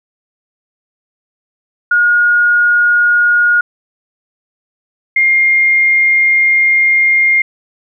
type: tone pair in turn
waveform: sine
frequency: 1436 / 2120 Hz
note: F6 / C7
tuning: +48 / +22 cents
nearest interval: perfect fifth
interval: 674 cents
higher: second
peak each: -7 dBFS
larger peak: neither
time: 1.91-3.61 / 5.16-7.42 s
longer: second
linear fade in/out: 5 ms
effects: none